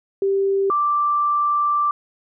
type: tone pair in turn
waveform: sine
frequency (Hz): 392 / 1174.7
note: G4 / D6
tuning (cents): 0 / 0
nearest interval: octave + perfect fifth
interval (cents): 1900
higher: second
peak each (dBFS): -16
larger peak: neither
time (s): 0.22-0.7 / 0.7-1.91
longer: second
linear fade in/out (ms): 2
effects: none